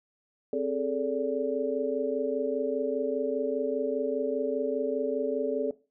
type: tone cluster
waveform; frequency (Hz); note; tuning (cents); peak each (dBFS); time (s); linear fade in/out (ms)
sine; 261.8 / 417.8 / 442.8 / 576; C4 / G#4 / A4 / D5; +1 / +10 / +11 / -34; -33 / -32 / -29 / -32; 0.53-5.71; 2
effects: noise-tail reverb RT60 0.3 s tail -18 dB re dry